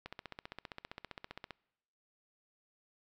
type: click train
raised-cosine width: 0.3 ms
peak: -27 dBFS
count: 23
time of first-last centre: 0.06-1.507 s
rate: 15.2 Hz
effects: noise-tail reverb RT60 0.9 s tail -25 dB re dry